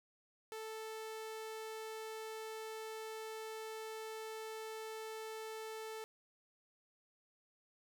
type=tone; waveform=sawtooth; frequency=440 Hz; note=A4; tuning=in tune; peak=-40 dBFS; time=0.52-6.04 s; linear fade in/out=0 ms; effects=none